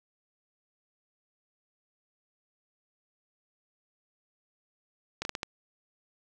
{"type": "slowing click train", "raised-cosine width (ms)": 0.2, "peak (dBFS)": -15, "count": 5, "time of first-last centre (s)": [5.22, 5.431], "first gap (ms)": 31, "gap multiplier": 1.37, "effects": []}